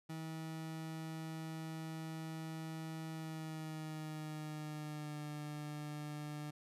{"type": "tone with pitch glide", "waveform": "30% pulse", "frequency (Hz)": [160, 149.29], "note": ["D#3", "D3"], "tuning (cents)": [49, 29], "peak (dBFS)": -40, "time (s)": [0.09, 6.51], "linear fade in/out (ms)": 10, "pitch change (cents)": -120, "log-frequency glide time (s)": [3.12, 5.26], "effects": ["resampled to 32000 Hz"]}